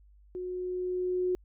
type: tone with level ramp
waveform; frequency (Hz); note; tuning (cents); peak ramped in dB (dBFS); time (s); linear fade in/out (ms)
sine; 363.9; F#4; -29; -34 to -25; 0.35-1.35; 0
effects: added 50 Hz sine -55 dBFS peak until 1.44 s